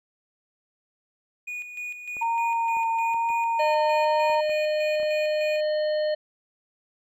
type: tone with tremolo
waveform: triangle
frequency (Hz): 2459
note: D#7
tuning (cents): -21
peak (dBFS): -29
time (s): 1.47-5.61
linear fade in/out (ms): 10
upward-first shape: square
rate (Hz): 3.3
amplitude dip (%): 55
type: clicks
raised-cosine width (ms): 1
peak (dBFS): -31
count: 8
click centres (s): 2.168 / 2.769 / 3.145 / 3.303 / 4.298 / 4.495 / 5 / 5.031
type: tone with vibrato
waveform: sine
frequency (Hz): 918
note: A#5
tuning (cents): -27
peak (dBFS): -22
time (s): 2.21-4.41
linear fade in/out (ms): 10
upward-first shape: triangle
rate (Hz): 1.1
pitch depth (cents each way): 18
type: harmonic tone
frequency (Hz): 610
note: D#5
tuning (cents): -34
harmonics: 1 / 3 / 5 / 7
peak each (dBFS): -22 / -38 / -42 / -40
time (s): 3.59-6.15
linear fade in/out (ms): 10
effects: none

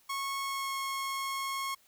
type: tone with pitch glide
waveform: sawtooth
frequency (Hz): 1098 to 1088.5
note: C#6 to C#6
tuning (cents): -17 to -32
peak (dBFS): -29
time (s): 0.09-1.75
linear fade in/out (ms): 10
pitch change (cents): -15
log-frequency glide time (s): 0.39-0.76
effects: white hiss -65 dBFS RMS until 1.87 s

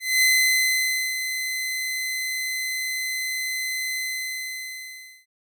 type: tone with ADSR envelope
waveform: sawtooth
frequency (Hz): 2042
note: C7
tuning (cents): -43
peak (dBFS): -12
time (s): 0-5.26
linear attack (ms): 220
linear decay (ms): 920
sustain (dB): -10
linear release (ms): 1300
effects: none

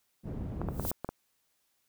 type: low-pass noise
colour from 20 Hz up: white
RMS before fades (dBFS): -37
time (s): 0.23-0.92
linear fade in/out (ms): 50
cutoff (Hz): 200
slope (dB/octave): 12
type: clicks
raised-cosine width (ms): 1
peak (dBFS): -20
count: 7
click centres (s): 0.616 / 0.687 / 0.797 / 0.851 / 0.915 / 1.046 / 1.09
type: noise with exponential growth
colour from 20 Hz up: violet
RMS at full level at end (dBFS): -30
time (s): 0.67-0.91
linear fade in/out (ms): 5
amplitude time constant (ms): 51
effects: white hiss -75 dBFS RMS until 1.88 s

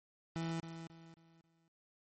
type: tone with echo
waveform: 30% pulse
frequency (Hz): 164.81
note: E3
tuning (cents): 0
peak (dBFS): -34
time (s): 0.36-0.6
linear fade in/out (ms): 0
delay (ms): 270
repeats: 4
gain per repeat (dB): -9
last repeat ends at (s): 1.68
effects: MP3 32 kbps

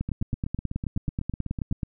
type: two click trains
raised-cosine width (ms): 5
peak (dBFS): -15 / -18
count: 18 / 14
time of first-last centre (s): 0.01-1.832 / 0.09-1.713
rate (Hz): 9.33 / 8.01
effects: none

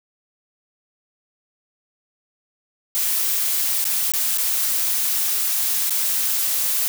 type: noise with dropouts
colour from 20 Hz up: blue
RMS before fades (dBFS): -21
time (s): 2.95-6.88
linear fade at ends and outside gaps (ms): 0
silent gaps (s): 3.842-3.852 / 4.12-4.136 / 4.375-4.383 / 5.896-5.906
effects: none

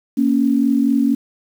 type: tone pair together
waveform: sine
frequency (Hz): 233.8 / 278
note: A#3 / C#4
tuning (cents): +5 / +5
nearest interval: minor third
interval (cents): 300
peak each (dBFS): -16 / -15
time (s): 0.17-1.15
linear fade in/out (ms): 10
effects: 7-bit

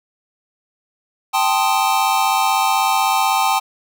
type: chord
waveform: square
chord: A half-diminished seventh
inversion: third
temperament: equal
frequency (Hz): 784 / 880 / 1046.5 / 1244.5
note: G5 / A5 / C6 / Eb6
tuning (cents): 0 / 0 / 0 / 0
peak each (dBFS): -19 / -20 / -23 / -23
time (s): 1.33-3.6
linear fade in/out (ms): 20
effects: none

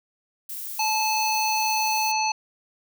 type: noise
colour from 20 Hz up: violet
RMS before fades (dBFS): -34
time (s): 0.49-2.12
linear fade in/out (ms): 5
type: harmonic tone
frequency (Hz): 869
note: A5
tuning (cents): -22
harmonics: 1 / 3 / 5 / 7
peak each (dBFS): -23 / -28 / -30 / -31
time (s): 0.79-2.32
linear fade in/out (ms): 5
effects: none

